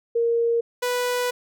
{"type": "tone pair in turn", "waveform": ["sine", "sawtooth"], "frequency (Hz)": [466.2, 492.8], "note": ["A#4", "B4"], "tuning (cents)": [0, -4], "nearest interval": "minor second", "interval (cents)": 96, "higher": "second", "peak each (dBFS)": -18, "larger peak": "neither", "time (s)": [[0.15, 0.61], [0.82, 1.31]], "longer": "second", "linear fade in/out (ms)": 10, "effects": []}